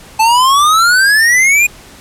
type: exponential sweep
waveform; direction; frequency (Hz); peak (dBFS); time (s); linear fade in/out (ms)
square; up; 867 to 2480; -7; 0.19-1.67; 10
effects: pink hiss -37 dBFS RMS until 2 s + low-pass 12000 Hz 12 dB/octave